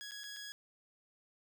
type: tone with dropouts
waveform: 15% pulse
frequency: 1667 Hz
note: G#6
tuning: 6 cents sharp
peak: -38 dBFS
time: 0.01-0.52 s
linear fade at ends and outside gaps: 0 ms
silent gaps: 0.11-0.118 / 0.235-0.24 / 0.363-0.367 s
effects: none